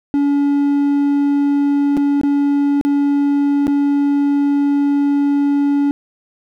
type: tone with dropouts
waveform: triangle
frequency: 284.4 Hz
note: C#4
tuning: 45 cents sharp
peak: -10 dBFS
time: 0.14-5.91 s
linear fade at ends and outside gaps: 0 ms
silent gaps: 1.968-1.974 / 2.213-2.234 / 2.812-2.85 / 3.669-3.679 s
effects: none